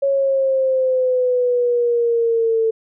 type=exponential sweep; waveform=sine; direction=down; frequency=554.4 to 445.4 Hz; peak=-14 dBFS; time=0.02-2.71 s; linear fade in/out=10 ms; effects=none